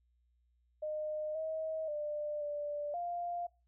sine tone with pitch steps, 612 / 635 / 596 / 587 / 698 Hz, D#5 / D#5 / D5 / D5 / F5, -29 / +35 / +25 / -1 / -1 cents, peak -35 dBFS, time 0.82-3.47 s, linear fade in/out 10 ms, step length 530 ms, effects noise-tail reverb RT60 0.3 s tail -23 dB re dry + added 60 Hz sine -70 dBFS peak until 3.67 s

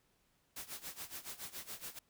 white noise with tremolo, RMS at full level -44 dBFS, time 0.56-1.99 s, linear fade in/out 5 ms, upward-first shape sine, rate 7.1 Hz, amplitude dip 85%, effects pink hiss -75 dBFS RMS until 2.09 s

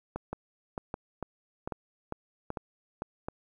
two click trains, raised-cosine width 1 ms, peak -20 / -20 dBFS, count 5 / 7, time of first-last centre 0.16-3.285 / 0.33-3.021 s, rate 1.28 / 2.23 Hz, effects 10-bit

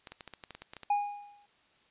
clicks, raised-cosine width 0.2 ms, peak -26 dBFS, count 12, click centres 0.072 / 0.12 / 0.208 / 0.277 / 0.337 / 0.438 / 0.507 / 0.55 / 0.62 / 0.735 / 0.767 / 0.833 s
triangle tone with exponential decay, 820 Hz, G#5, 22 cents flat, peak -21 dBFS, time 0.9-1.46 s, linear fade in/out 5 ms, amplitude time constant 120 ms
effects white hiss -66 dBFS RMS until 1.9 s + resampled to 8000 Hz

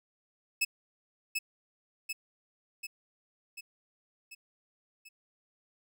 sawtooth tone with echo, 2600 Hz, E7, 24 cents flat, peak -22 dBFS, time 0.61-0.65 s, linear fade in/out 10 ms, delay 740 ms, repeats 6, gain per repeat -4 dB, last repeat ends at 5.09 s, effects none

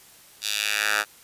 10% pulse tone with high-pass filter sweep, 105.2 Hz, G#2, 23 cents sharp, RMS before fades -25 dBFS, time 0.41-1.05 s, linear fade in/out 50 ms, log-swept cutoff 4100 to 1200 Hz, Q 1.7, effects white hiss -51 dBFS RMS until 1.23 s + resampled to 32000 Hz

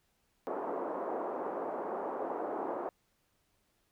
pink band-pass noise, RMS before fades -37 dBFS, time 0.47-2.89 s, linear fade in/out 0 ms, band 330 to 1000 Hz, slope 24 dB/octave, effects pink hiss -75 dBFS RMS until 3.91 s

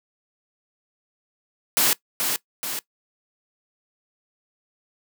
white noise with echo, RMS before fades -19 dBFS, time 1.77-1.93 s, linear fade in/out 0 ms, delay 430 ms, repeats 2, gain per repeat -5 dB, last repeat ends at 2.79 s, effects noise-tail reverb RT60 0.1 s tail -20 dB re dry + high-pass 150 Hz 12 dB/octave

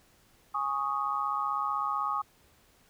sine chord, Ab suspended fourth, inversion none, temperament equal, 830.6 / 1108.7 / 1244.5 Hz, Ab5 / Db6 / Eb6, 0 / 0 / 0 cents, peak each -35 / -32 / -31 dBFS, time 0.54-2.22 s, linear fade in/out 10 ms, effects pink hiss -63 dBFS RMS until 2.89 s

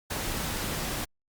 pink noise, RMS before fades -32 dBFS, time 0.1-1.05 s, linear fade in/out 10 ms, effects Opus 48 kbps

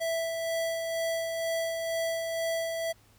square tone with tremolo, 659.3 Hz, E5, in tune, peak -28 dBFS, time 0-2.93 s, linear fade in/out 20 ms, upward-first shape sine, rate 2.1 Hz, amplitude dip 35%, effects added 106 Hz sine -62 dBFS peak until 3.18 s + pink hiss -62 dBFS RMS until 3.18 s

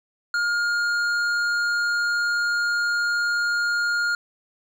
triangle tone with hard clipping, 1417 Hz, F6, 25 cents sharp, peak -22 dBFS, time 0.34-4.15 s, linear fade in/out 2 ms, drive 12 dB, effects none

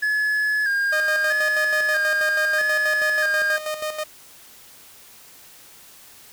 triangle tone with vibrato, 1659 Hz, G#6, 2 cents flat, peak -17 dBFS, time 0.02-3.57 s, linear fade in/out 10 ms, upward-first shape square, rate 0.78 Hz, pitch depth 48 cents each way
sawtooth tone with tremolo, 615 Hz, D#5, 20 cents flat, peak -20 dBFS, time 0.92-4.04 s, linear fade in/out 10 ms, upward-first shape square, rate 6.2 Hz, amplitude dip 60%
effects white hiss -47 dBFS RMS until 6.32 s

